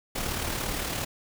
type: noise with amplitude modulation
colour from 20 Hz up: pink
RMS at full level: -29 dBFS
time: 0.15-1.05 s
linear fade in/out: 10 ms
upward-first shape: sine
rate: 37.4 Hz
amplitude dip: 45%
effects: none